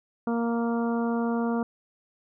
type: harmonic tone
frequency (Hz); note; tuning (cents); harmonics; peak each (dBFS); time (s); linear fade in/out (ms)
233.2; A#3; +1; 1 / 2 / 3 / 4 / 5 / 6; -25 / -31 / -35 / -37 / -39 / -41; 0.27-1.63; 2
effects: none